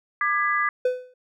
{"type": "chord", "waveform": "sine", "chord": "G# diminished", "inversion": "second", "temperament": "just", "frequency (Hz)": [1196.1, 1661.2, 1993.5], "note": ["D6", "G#6", "B6"], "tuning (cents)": [31, 0, 16], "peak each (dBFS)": [-23, -25, -26], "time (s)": [0.21, 0.69], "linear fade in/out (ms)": 2}
{"type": "tone with exponential decay", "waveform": "triangle", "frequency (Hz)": 503, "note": "B4", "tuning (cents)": 32, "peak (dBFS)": -14, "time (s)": [0.85, 1.14], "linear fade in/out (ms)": 5, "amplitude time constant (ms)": 63}
{"effects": []}